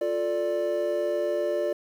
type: chord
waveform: triangle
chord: D minor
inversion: first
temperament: just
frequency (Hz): 352.4 / 440.5 / 587.3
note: F4 / A4 / D5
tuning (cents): +16 / +2 / 0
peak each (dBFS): -28 / -30 / -24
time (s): 0.01-1.73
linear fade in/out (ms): 5
effects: 9-bit